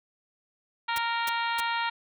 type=harmonic tone; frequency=464.8 Hz; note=A#4; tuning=5 cents flat; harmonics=2 / 3 / 4 / 5 / 6 / 7 / 8 / 9; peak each=-29 / -33 / -35 / -37 / -39 / -40 / -41 / -42 dBFS; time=0.88-1.9 s; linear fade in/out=10 ms
type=noise bursts; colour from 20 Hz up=white; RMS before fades=-34 dBFS; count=3; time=0.96-1.603 s; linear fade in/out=2 ms; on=21 ms; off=290 ms
effects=none